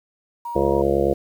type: tone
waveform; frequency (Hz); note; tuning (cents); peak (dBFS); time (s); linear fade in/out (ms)
sine; 947; A#5; +27; -27; 0.45-0.82; 5
type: harmonic tone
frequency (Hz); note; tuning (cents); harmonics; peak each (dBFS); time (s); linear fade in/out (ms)
69.3; C#2; 0; 1 / 2 / 3 / 5 / 6 / 7 / 8 / 9 / 10; -28 / -30 / -28 / -22 / -25 / -22 / -24 / -31 / -29; 0.55-1.14; 10
effects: 8-bit